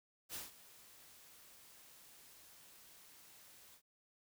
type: noise with ADSR envelope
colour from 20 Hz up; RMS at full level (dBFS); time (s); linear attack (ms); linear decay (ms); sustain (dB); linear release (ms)
white; -44; 0.29-3.82; 54; 160; -17; 78
effects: none